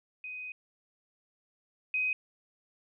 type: tone pair in turn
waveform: sine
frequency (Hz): 2504 / 2514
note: D#7 / D#7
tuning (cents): +10 / +17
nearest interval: unison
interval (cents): 7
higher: second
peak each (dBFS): -38 / -27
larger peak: second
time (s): 0.24-0.52 / 1.94-2.13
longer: first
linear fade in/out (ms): 2
effects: none